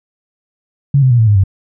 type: tone with pitch steps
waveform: sine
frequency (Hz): 140 / 129.87 / 120.48 / 111.76 / 103.68 / 96.18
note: C#3 / C3 / B2 / A2 / G#2 / G2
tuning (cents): +18 / -13 / -42 / +27 / -2 / -32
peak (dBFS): -6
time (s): 0.94-1.438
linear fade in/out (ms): 5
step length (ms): 83
effects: none